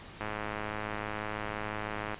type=click train; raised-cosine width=0.5 ms; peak=-20 dBFS; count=206; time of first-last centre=0.21-2.144 s; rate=106 Hz; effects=pink hiss -48 dBFS RMS until 2.19 s + resampled to 8000 Hz